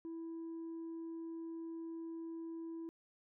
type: tone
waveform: sine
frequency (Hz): 329.6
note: E4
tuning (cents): 0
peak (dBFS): -40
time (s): 0.05-2.89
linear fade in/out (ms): 0
effects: tanh soft clip ceiling -41 dBFS